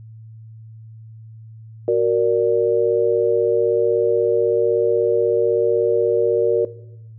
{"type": "chord", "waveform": "sine", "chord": "Gb augmented", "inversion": "none", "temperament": "equal", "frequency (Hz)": [370, 466.2, 587.3], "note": ["Gb4", "Bb4", "D5"], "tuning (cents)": [0, 0, 0], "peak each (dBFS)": [-19, -16, -22], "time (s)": [1.88, 6.65], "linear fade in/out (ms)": 2, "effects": ["noise-tail reverb RT60 0.8 s tail -17 dB re dry", "added 111 Hz sine -37 dBFS peak until 7.18 s"]}